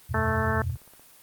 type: chord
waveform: sine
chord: E suspended second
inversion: none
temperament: equal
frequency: 82.41 / 92.5 / 123.47 Hz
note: E2 / F#2 / B2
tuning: 0 / 0 / 0 cents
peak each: -31 dBFS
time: 0.09-0.77 s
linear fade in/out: 20 ms
type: harmonic tone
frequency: 220 Hz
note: A3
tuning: in tune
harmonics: 1 / 2 / 3 / 4 / 5 / 6 / 7 / 8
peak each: -32 / -32 / -32 / -32 / -32 / -32 / -32 / -32 dBFS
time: 0.14-0.62 s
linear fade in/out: 2 ms
type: click train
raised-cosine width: 1 ms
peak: -38 dBFS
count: 10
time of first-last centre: 0.46-0.996 s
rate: 16.8 Hz
effects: white hiss -53 dBFS RMS until 1.22 s + Opus 32 kbps